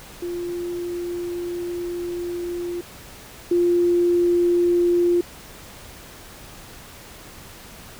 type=tone pair in turn; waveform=sine; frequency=349.2 / 349.2 Hz; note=F4 / F4; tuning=0 / 0 cents; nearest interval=unison; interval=0 cents; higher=neither; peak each=-25 / -15 dBFS; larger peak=second; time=0.22-2.81 / 3.51-5.21 s; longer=first; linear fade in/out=5 ms; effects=pink hiss -42 dBFS RMS until 7.99 s